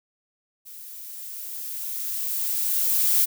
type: noise with level ramp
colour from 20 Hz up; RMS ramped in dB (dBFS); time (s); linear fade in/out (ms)
violet; -42 to -19; 0.65-3.26; 20
effects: none